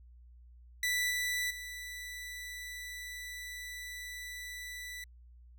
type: tone with level steps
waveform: sawtooth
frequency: 1975.5 Hz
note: B6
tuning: in tune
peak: -26 / -28 / -38 dBFS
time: 0.83-5.04 s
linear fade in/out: 2 ms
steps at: 1.1 / 1.5 s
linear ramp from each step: 10 ms
effects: added 60 Hz sine -53 dBFS peak until 5.58 s